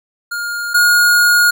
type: tone pair in turn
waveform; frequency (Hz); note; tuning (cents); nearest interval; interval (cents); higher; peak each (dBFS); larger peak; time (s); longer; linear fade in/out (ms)
square; 1416 / 1434.1; F6 / F6; +23 / +45; unison; 22; second; -20 / -9; second; 0.31-0.74 / 0.74-1.51; second; 10
effects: none